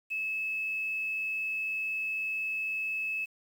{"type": "tone with quantisation", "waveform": "sine", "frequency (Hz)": 2598, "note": "E7", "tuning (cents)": -26, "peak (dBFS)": -30, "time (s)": [0.1, 3.26], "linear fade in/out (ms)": 20, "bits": 9, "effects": []}